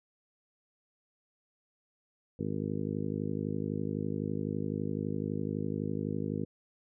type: harmonic tone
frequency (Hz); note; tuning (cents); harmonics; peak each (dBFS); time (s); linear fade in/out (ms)
51.91; G#1; 0; 2 / 3 / 4 / 5 / 6 / 7 / 8 / 9; -40 / -37 / -37 / -38 / -43 / -42 / -43 / -43; 2.39-6.45; 5
effects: none